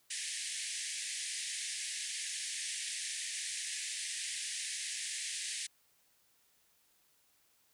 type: band-pass noise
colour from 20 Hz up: white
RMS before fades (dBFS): -40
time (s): 0.1-5.67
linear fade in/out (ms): 10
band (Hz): 1700 to 10000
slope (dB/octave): 96
effects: white hiss -71 dBFS RMS until 7.73 s